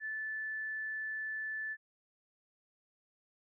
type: tone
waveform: sine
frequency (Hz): 1748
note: A6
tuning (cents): -12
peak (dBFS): -36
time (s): 0-1.77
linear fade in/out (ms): 50
effects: none